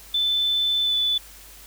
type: tone with pitch glide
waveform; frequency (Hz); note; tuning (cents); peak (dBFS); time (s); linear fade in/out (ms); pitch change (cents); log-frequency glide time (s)
sine; 3520 to 3482; A7 to A7; 0 to -19; -19; 0.14-1.18; 5; -19; 0.84-0.94
effects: added 50 Hz sine -49 dBFS peak until 1.66 s + white hiss -46 dBFS RMS until 1.66 s